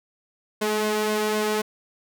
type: tone with flanger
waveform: sawtooth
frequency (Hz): 213.2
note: G#3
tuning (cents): +46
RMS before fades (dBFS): -24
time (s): 0.61-1.62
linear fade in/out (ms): 10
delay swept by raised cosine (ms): 1.9 to 2.63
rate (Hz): 3.9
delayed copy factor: +0.65
effects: none